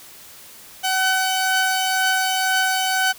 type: tone pair together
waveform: sawtooth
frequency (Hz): 756 / 1510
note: F#5 / F#6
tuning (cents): +37 / +35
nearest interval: octave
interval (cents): 1198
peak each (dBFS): -17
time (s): 0.83-3.13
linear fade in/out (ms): 20
effects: white hiss -43 dBFS RMS until 3.18 s